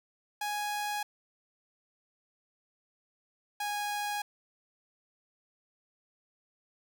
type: tone pair in turn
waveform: sawtooth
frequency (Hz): 830.6 / 826.1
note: G#5 / G#5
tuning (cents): 0 / -9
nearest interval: unison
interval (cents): 9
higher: first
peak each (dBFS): -28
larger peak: neither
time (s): 0.41-1.03 / 3.6-4.22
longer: neither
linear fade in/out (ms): 5
effects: none